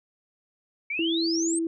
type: exponential sweep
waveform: sine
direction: up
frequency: 2230 to 8620 Hz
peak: -27 dBFS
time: 0.9-1.59 s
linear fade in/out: 5 ms
type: tone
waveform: sine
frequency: 329.6 Hz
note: E4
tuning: in tune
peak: -24 dBFS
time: 0.99-1.67 s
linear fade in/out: 2 ms
effects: none